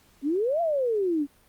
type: exponential two-way sweep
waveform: sine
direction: up then down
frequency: 261.6 to 698.5 to 274.4 Hz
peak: -22 dBFS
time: 0.22-1.27 s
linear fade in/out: 50 ms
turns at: 0.61 s
effects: pink hiss -60 dBFS RMS until 1.48 s + Opus 48 kbps